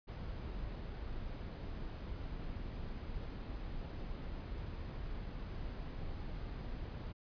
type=noise; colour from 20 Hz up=brown; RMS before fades=-43 dBFS; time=0.07-7.13 s; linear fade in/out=20 ms; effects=resampled to 11025 Hz